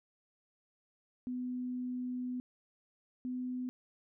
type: tone pair in turn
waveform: sine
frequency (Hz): 250 / 251.7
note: B3 / B3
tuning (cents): +21 / +33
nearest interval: unison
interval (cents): 12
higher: second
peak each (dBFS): -35 / -35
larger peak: neither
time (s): 1.27-2.4 / 3.25-3.69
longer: first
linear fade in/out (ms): 0
effects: none